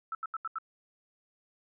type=tone bursts; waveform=sine; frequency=1318.5 Hz; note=E6; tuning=in tune; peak=-32 dBFS; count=5; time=0.12-0.585 s; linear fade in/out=2 ms; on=29 ms; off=80 ms; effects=none